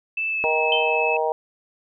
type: tone with pitch glide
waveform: sine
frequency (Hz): 2637 to 2601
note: E7 to E7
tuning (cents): 0 to -24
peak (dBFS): -22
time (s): 0.17-1.17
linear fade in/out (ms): 5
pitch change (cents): -24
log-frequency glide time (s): 0.29-0.41
type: harmonic tone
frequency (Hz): 157.1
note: D#3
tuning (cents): +17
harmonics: 3 / 4 / 5 / 6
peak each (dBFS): -24 / -25 / -26 / -27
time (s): 0.44-1.32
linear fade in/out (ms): 0
type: tone with exponential decay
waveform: sine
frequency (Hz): 3103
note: G7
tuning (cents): -18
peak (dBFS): -17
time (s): 0.72-1.01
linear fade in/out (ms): 2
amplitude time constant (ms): 61
effects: none